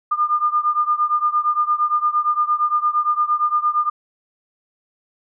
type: beating tone pair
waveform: sine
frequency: 1206 / 1214.7 Hz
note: D6 / D#6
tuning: +46 / -42 cents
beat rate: 8.7 Hz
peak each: -18 / -20 dBFS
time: 0.11-3.9 s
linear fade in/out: 10 ms
effects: none